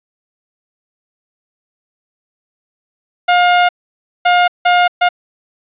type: tone bursts at uneven times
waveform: sawtooth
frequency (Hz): 711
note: F5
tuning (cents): +31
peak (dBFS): -4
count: 4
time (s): 3.28-3.69 / 4.25-4.48 / 4.65-4.88 / 5.01-5.09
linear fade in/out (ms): 10
effects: resampled to 8000 Hz + 7-bit